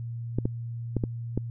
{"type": "clicks", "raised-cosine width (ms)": 3, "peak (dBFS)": -13, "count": 5, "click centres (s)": [0.386, 0.455, 0.967, 1.038, 1.376], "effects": ["added 117 Hz sine -32 dBFS peak until 1.5 s"]}